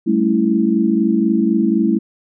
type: chord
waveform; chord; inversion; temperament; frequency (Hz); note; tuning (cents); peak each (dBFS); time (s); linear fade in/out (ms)
sine; A dominant seventh; third; equal; 196 / 220 / 277.2 / 329.6; G3 / A3 / C#4 / E4; 0 / 0 / 0 / 0; -19 / -16 / -22 / -17; 0.06-1.99; 20
effects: none